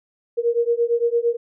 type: beating tone pair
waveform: sine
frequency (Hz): 466.2 / 475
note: A#4 / A#4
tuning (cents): 0 / +33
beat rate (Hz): 8.8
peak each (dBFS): -20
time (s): 0.37-1.37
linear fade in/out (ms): 20
effects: none